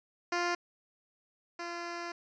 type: tone pair in turn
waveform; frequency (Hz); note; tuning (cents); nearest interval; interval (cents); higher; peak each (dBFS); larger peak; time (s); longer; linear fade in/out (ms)
10% pulse; 349.2 / 344; F4 / F4; 0 / -26; unison; 26; first; -21 / -29; first; 0.32-0.55 / 1.59-2.12; second; 5
effects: resampled to 16000 Hz